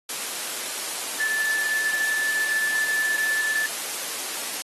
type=tone in noise; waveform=sine; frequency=1747 Hz; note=A6; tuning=13 cents flat; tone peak=-22 dBFS; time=1.2-3.66 s; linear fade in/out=2 ms; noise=white; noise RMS=-30 dBFS; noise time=0.09-4.62 s; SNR=+5 dB; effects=high-pass 300 Hz 12 dB/octave + AAC 32 kbps